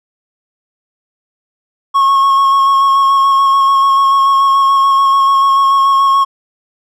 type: tone with vibrato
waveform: triangle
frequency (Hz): 1093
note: C#6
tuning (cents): -25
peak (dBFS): -5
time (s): 1.94-6.25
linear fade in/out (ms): 20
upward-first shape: square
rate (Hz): 6.9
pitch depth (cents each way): 14
effects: none